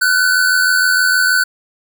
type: tone pair together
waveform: square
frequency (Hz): 1420 / 1506.4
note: F6 / F#6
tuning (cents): +28 / +31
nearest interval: minor second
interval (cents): 103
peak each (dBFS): -20 / -12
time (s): 0.01-1.44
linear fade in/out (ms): 10
effects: none